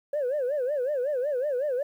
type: tone with vibrato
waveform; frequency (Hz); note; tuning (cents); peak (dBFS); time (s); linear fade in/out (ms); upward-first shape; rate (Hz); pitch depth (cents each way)
sine; 543; C#5; -36; -23; 0.13-1.83; 5; sine; 5.4; 190
effects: tanh soft clip ceiling -22 dBFS + 10-bit